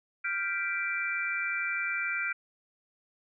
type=chord; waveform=sine; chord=G dominant seventh; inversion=third; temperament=equal; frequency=1396.9 / 1568 / 1975.5 / 2349 Hz; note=F6 / G6 / B6 / D7; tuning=0 / 0 / 0 / 0 cents; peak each=-34 / -36 / -38 / -32 dBFS; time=0.24-2.33 s; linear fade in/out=10 ms; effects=none